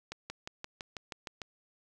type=accelerating click train; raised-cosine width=0.2 ms; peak=-22 dBFS; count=9; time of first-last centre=0.12-1.418 s; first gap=180 ms; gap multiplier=0.97; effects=none